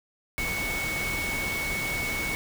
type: tone in noise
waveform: sine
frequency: 2217 Hz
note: C#7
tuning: in tune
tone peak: -29 dBFS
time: 0.38-2.35 s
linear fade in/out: 0 ms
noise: pink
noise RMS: -33 dBFS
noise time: 0.38-2.35 s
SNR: +1 dB
effects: none